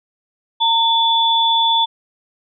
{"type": "tone pair together", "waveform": "sine", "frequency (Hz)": [915, 3460], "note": ["A#5", "A7"], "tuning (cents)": [-32, -30], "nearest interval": "octave + major seventh", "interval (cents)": 2302, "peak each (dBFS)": -15, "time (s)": [0.6, 1.86], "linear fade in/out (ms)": 20, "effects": []}